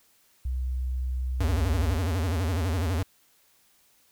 sine tone, 63.6 Hz, C2, 48 cents flat, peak -26 dBFS, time 0.45-1.97 s, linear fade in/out 5 ms
square tone with vibrato, 86.4 Hz, F2, 18 cents flat, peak -25 dBFS, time 1.4-3.03 s, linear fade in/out 5 ms, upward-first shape sine, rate 12 Hz, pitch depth 210 cents each way
effects white hiss -63 dBFS RMS until 4.11 s

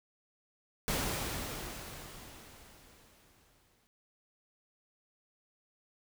pink noise with exponential decay, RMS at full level -32 dBFS, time 0.88-3.87 s, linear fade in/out 0 ms, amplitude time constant 650 ms, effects none

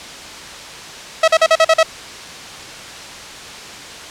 sawtooth tone bursts, 646 Hz, E5, 35 cents flat, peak -4 dBFS, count 7, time 1.23-1.831 s, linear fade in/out 5 ms, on 49 ms, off 43 ms, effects white hiss -32 dBFS RMS until 4.1 s + low-pass 6000 Hz 12 dB/octave

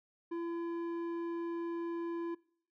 square tone with low-pass filter, 338.1 Hz, E4, 44 cents sharp, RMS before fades -38 dBFS, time 0.31-2.35 s, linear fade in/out 10 ms, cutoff 1200 Hz, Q 0.63, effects noise-tail reverb RT60 0.6 s tail -23 dB re dry

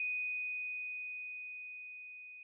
sine tone with level ramp, 2489 Hz, D#7, in tune, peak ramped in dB -33 to -49 dBFS, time 0-2.43 s, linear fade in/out 2 ms, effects none

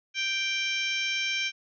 harmonic tone, 784 Hz, G5, in tune, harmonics 2 / 3 / 4 / 5 / 6 / 7 / 8, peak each -37 / -29 / -32 / -39 / -47 / -37 / -41 dBFS, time 0.14-1.52 s, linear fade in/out 50 ms, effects none

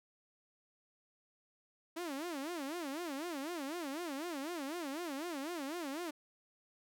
sawtooth tone with vibrato, 309 Hz, D#4, 12 cents flat, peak -35 dBFS, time 1.96-6.11 s, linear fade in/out 10 ms, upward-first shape sine, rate 4 Hz, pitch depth 250 cents each way, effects none

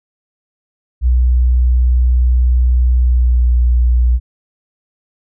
sine tone with pitch glide, 61.74 to 60.57 Hz, B1 to B1, 0 to -33 cents, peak -8 dBFS, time 1.01-4.2 s, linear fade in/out 50 ms, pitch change -33 cents, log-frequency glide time 3.02-3.44 s, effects none

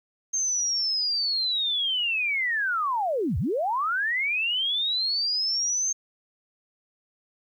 sine linear two-way sweep, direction down then up, 6400 to 65.1 to 6400 Hz, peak -23 dBFS, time 0.33-5.93 s, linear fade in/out 10 ms, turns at 3.38 s, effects 10-bit

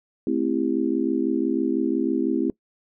sine chord, A minor seventh, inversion none, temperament just, 220 / 264 / 330 / 396 Hz, A3 / C4 / E4 / G4, 0 / +16 / +2 / +18 cents, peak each -28 / -24 / -24 / -29 dBFS, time 0.27-2.5 s, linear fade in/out 2 ms, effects noise-tail reverb RT60 0.1 s tail -22 dB re dry

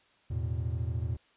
triangle chord, E suspended fourth, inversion none, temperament equal, 82.41 / 110 / 123.47 Hz, E2 / A2 / B2, 0 / 0 / 0 cents, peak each -31 / -32 / -34 dBFS, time 0.3-1.17 s, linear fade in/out 10 ms, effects white hiss -65 dBFS RMS until 1.36 s + resampled to 8000 Hz

